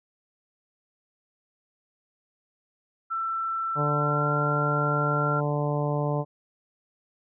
sine tone with pitch glide, 1337 to 1371.4 Hz, E6 to F6, +24 to -32 cents, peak -26 dBFS, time 3.1-5.41 s, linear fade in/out 20 ms, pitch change +44 cents, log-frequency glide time 3.73-4.32 s
harmonic tone, 146.83 Hz, D3, in tune, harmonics 1 / 2 / 3 / 4 / 5 / 6 / 7, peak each -26 / -34 / -32 / -31 / -36 / -36 / -37 dBFS, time 3.75-6.25 s, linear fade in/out 50 ms
effects none

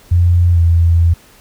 sine tone with pitch glide, 87.31 to 84.24 Hz, F2 to E2, 0 to +38 cents, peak -7 dBFS, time 0.11-1.14 s, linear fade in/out 10 ms, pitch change -62 cents, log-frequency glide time 0.52-0.59 s, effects pink hiss -45 dBFS RMS until 1.4 s

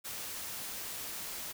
white noise, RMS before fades -41 dBFS, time 0.04-1.53 s, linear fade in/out 20 ms, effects none

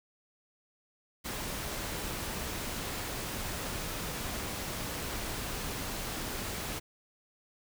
pink noise, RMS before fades -37 dBFS, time 1.24-6.8 s, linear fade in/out 20 ms, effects none

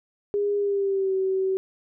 sine tone with pitch glide, 408 to 380.7 Hz, G#4 to F#4, -31 to +49 cents, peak -21 dBFS, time 0.34-1.57 s, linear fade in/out 0 ms, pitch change -120 cents, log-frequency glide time 0.57-1.14 s, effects none

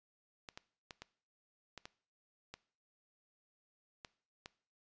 clicks, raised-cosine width 0.2 ms, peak -29 dBFS, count 9, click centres 0.488 / 0.575 / 0.908 / 1.02 / 1.777 / 1.855 / 2.54 / 4.048 / 4.459 s, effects noise-tail reverb RT60 0.5 s tail -20 dB re dry + resampled to 16000 Hz

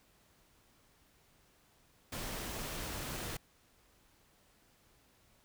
pink noise, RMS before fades -41 dBFS, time 2.12-3.37 s, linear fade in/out 5 ms, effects pink hiss -68 dBFS RMS until 5.44 s

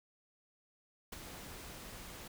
pink noise with ADSR envelope, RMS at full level -43 dBFS, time 1.12-2.28 s, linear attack 9 ms, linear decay 17 ms, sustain -6 dB, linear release 7 ms, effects none

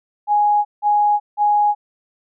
sine tone bursts, 830.6 Hz, G#5, in tune, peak -12 dBFS, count 3, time 0.27-1.75 s, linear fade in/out 50 ms, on 380 ms, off 170 ms, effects none

